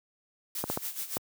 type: noise with tremolo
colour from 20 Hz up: blue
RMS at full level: -34 dBFS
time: 0.55-1.18 s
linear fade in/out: 2 ms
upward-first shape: sine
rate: 7.1 Hz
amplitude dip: 75%
type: clicks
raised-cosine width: 1 ms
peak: -16 dBFS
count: 4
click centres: 0.64 / 0.7 / 0.774 / 1.169 s
effects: high-pass 100 Hz 12 dB/octave